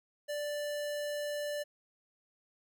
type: tone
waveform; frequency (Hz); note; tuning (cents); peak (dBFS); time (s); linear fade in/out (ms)
square; 587.3; D5; 0; -35; 0.28-1.64; 20
effects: none